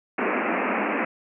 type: band-pass noise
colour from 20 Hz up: pink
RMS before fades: -25 dBFS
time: 0.18-1.05 s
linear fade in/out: 5 ms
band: 200 to 2600 Hz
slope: 96 dB/octave
effects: none